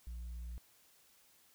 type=tone; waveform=sine; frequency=59 Hz; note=A#1; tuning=22 cents sharp; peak=-39 dBFS; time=0.07-0.58 s; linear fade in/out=0 ms; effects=tanh soft clip ceiling -41 dBFS + white hiss -67 dBFS RMS until 1.54 s